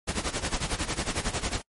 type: noise with tremolo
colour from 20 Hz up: pink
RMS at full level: -27 dBFS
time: 0.07-1.62 s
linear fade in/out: 20 ms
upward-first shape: sine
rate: 11 Hz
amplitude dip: 80%
effects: noise-tail reverb RT60 0.1 s tail -26 dB re dry + MP3 48 kbps